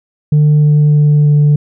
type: tone with pitch steps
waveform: sine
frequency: 150 / 149.14 / 148.28 / 147.42 Hz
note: D3 / D3 / D3 / D3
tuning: +37 / +27 / +17 / +7 cents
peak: -3 dBFS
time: 0.32-1.56 s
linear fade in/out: 5 ms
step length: 310 ms
effects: tanh soft clip ceiling -4 dBFS